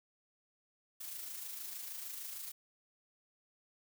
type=noise with amplitude modulation; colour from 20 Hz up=blue; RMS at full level=-43 dBFS; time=1-2.52 s; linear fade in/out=10 ms; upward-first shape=sine; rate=26.5 Hz; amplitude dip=40%; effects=none